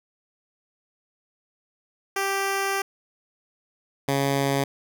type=tone pair in turn; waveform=10% pulse; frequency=392 / 138.59 Hz; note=G4 / C#3; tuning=0 / 0 cents; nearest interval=octave + tritone; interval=1800 cents; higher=first; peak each=-15 / -13 dBFS; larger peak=second; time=2.16-2.82 / 4.08-4.64 s; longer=first; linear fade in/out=5 ms; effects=none